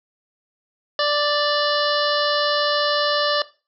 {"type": "harmonic tone", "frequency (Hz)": 587.3, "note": "D5", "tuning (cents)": 0, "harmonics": [1, 2, 3, 5, 6, 7, 8, 9], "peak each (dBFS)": [-21, -24, -26, -28, -29, -29, -30, -31], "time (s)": [0.99, 3.42], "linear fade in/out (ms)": 2, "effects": ["noise-tail reverb RT60 0.3 s tail -17 dB re dry"]}